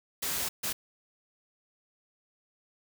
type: noise bursts at uneven times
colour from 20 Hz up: white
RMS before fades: -32 dBFS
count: 2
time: 0.22-0.49 / 0.63-0.73 s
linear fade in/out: 10 ms
effects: none